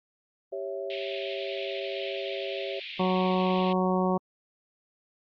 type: chord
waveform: sine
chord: C# diminished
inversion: second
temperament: equal with one note detuned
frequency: 392 / 552.4 / 659.3 Hz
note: G4 / C#5 / E5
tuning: 0 / -6 / 0 cents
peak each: -35 / -35 / -38 dBFS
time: 0.52-2.8 s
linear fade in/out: 10 ms
type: band-pass noise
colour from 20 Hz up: pink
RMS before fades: -40 dBFS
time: 0.9-3.73 s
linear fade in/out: 2 ms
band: 2200 to 3800 Hz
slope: 48 dB/octave
type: harmonic tone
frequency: 185 Hz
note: F#3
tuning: in tune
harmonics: 1 / 2 / 3 / 4 / 5 / 6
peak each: -26 / -29 / -31 / -32 / -33 / -34 dBFS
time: 2.99-4.18 s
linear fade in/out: 10 ms
effects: Opus 32 kbps